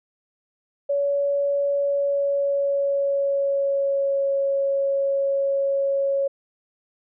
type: tone with pitch glide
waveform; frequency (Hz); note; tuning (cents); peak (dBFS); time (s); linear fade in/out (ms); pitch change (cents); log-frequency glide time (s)
sine; 565 to 552.1; C#5 to C#5; +33 to -7; -19; 0.89-6.28; 10; -40; 1.73-4.32
effects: none